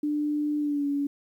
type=tone with pitch glide; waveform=sine; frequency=296.9 to 284.1 Hz; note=D4 to C#4; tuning=+19 to +43 cents; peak=-24 dBFS; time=0.03-1.07 s; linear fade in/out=5 ms; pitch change=-76 cents; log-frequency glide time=0.59-0.86 s; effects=10-bit